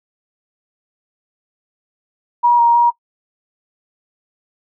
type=tone with pitch steps; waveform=sine; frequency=958 / 941 / 950 Hz; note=A#5 / A#5 / A#5; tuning=+47 / +16 / +33 cents; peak=-8 dBFS; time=2.43-2.91 s; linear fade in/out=20 ms; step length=160 ms; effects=noise-tail reverb RT60 0.1 s tail -21 dB re dry